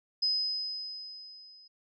sine tone with level ramp, 5040 Hz, D#8, 21 cents sharp, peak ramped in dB -24 to -53 dBFS, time 0.22-1.68 s, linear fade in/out 10 ms, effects none

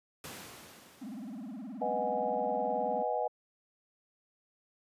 pink noise with exponential decay, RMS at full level -42 dBFS, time 0.24-2.13 s, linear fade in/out 1 ms, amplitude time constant 410 ms
triangle tone with vibrato, 232.4 Hz, A#3, 5 cents flat, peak -37 dBFS, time 1.01-3.03 s, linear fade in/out 10 ms, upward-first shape sine, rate 19 Hz, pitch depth 290 cents each way
sine chord, G# minor seventh, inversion first, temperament equal, 493.9 / 622.3 / 740 / 830.6 Hz, B4 / D#5 / F#5 / G#5, 0 / 0 / 0 / 0 cents, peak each -35 dBFS, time 1.81-3.28 s, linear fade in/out 10 ms
effects high-pass 150 Hz 12 dB/octave + resampled to 32000 Hz

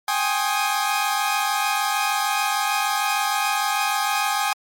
sawtooth chord, Ab major seventh, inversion third, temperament equal with one note detuned, 784 / 830.6 / 1069.1 / 1244.5 Hz, G5 / Ab5 / C6 / Eb6, 0 / 0 / +37 / 0 cents, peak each -22 / -20 / -26 / -22 dBFS, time 0.08-4.53 s, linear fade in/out 2 ms, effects MP3 64 kbps

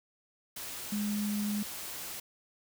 sine tone in noise, 207.7 Hz, G#3, in tune, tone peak -30 dBFS, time 0.92-1.63 s, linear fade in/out 5 ms, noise white, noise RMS -41 dBFS, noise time 0.56-2.2 s, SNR +8 dB, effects none

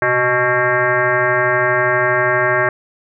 sine tone with frequency modulation, 1108.7 Hz, C#6, in tune, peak -12 dBFS, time 0.02-2.69 s, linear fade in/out 2 ms, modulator 245 Hz, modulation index 3.3, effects none

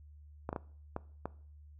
clicks, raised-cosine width 1 ms, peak -22 dBFS, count 5, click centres 0.491 / 0.529 / 0.562 / 0.964 / 1.256 s, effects noise-tail reverb RT60 0.5 s tail -20 dB re dry + added 74 Hz sine -52 dBFS peak until 1.79 s

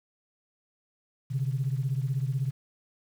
sine beating tone pair, 129.2 / 145.2 Hz, C3 / D3, -21 / -19 cents, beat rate 16 Hz, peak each -27 / -30 dBFS, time 1.3-2.51 s, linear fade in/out 20 ms, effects tanh soft clip ceiling -19 dBFS + 9-bit

